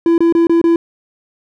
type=tone bursts; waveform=triangle; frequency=335.5 Hz; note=E4; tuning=31 cents sharp; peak=-6 dBFS; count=5; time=0.06-0.76 s; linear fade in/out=2 ms; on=120 ms; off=25 ms; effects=none